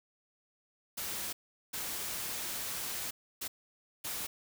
white noise bursts at uneven times, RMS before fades -38 dBFS, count 4, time 0.97-1.33 / 1.73-3.11 / 3.41-3.48 / 4.04-4.27 s, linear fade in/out 10 ms, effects none

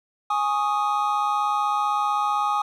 triangle chord, Ab suspended fourth, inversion none, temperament equal, 830.6 / 1108.7 / 1244.5 Hz, Ab5 / Db6 / Eb6, 0 / 0 / 0 cents, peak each -22 / -27 / -22 dBFS, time 0.3-2.62 s, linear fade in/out 5 ms, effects none

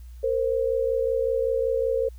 sine tone pair together, 460.8 / 526.1 Hz, A#4 / C5, -20 / +9 cents, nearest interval major second, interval 229 cents, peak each -24 dBFS, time 0.23-2.09 s, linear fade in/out 10 ms, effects added 60 Hz sine -39 dBFS peak until 2.18 s + white hiss -62 dBFS RMS until 2.18 s

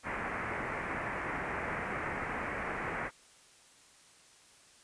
white low-pass noise, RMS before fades -37 dBFS, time 0.03-3.11 s, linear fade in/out 50 ms, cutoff 2200 Hz, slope 48 dB/octave, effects white hiss -60 dBFS RMS until 4.83 s + resampled to 22050 Hz

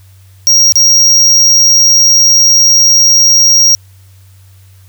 square tone with dropouts, 5630 Hz, F8, 13 cents sharp, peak -4 dBFS, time 0.47-3.75 s, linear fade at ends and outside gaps 0 ms, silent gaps 0.722-0.756 s, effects added 95 Hz sine -37 dBFS peak until 4.88 s + white hiss -49 dBFS RMS until 4.88 s

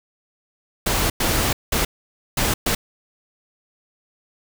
pink noise bursts at uneven times, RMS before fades -20 dBFS, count 5, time 0.86-1.1 / 1.2-1.53 / 1.72-1.85 / 2.37-2.54 / 2.66-2.75 s, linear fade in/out 5 ms, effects none

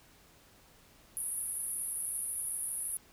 pink band-pass noise, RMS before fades -37 dBFS, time 1.17-2.97 s, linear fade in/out 0 ms, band 10000 to 11000 Hz, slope 96 dB/octave, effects pink hiss -61 dBFS RMS until 3.12 s

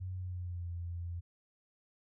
sine tone with pitch glide, 92.4 to 86.21 Hz, F#2 to F2, -2 to -22 cents, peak -37 dBFS, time 0-1.21 s, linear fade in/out 20 ms, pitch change -120 cents, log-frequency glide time 0.15-0.7 s, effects none

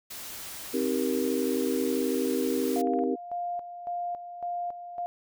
white noise, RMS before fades -40 dBFS, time 0.1-2.82 s, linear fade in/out 10 ms
sine chord, C minor seventh, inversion none, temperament just, 261.6 / 314 / 392.4 / 470.9 Hz, C4 / Eb4 / G4 / Bb4, 0 / +16 / +2 / +18 cents, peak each -29 / -32 / -30 / -31 dBFS, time 0.73-3.16 s, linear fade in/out 20 ms
clicks, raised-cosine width 0.5 ms, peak -33 dBFS, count 7, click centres 1.536 / 2.252 / 2.506 / 2.682 / 2.872 / 2.936 / 2.99 s
sine tone with tremolo, 702 Hz, F5, 9 cents sharp, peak -29 dBFS, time 2.76-5.06 s, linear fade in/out 0 ms, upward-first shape square, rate 1.8 Hz, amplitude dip 65%
effects none

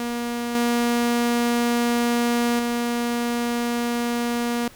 sawtooth tone with level steps, 238.1 Hz, A#3, 37 cents sharp, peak -21 / -15 / -18 dBFS, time 0-4.68 s, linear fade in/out 2 ms, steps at 0.55 / 2.59 s, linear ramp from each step 2 ms, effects pink hiss -48 dBFS RMS until 4.75 s

